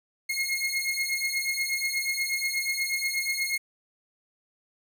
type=beating tone pair; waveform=sawtooth; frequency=2150 / 2158.3 Hz; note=C7 / C#7; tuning=+47 / -47 cents; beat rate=8.3 Hz; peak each=-26 dBFS; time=0.29-3.58 s; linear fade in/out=10 ms; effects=none